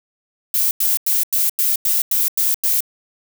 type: noise bursts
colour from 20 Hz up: violet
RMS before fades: -17 dBFS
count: 9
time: 0.54-2.806 s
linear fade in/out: 2 ms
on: 170 ms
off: 92 ms
effects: none